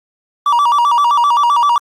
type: tone with vibrato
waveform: triangle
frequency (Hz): 1049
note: C6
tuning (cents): +4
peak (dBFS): -7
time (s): 0.46-1.78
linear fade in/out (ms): 2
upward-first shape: square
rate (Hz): 7.7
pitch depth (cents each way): 170
effects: Opus 24 kbps